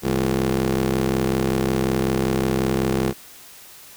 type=ring-modulated tone; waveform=20% pulse; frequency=65.41 Hz; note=C2; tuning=in tune; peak=-11 dBFS; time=0.02-3.14 s; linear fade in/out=50 ms; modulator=275 Hz; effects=white hiss -44 dBFS RMS until 3.96 s